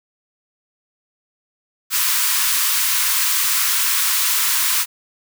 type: high-pass noise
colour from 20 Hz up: white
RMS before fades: -18 dBFS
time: 1.9-4.86 s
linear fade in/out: 50 ms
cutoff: 940 Hz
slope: 96 dB/octave
effects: none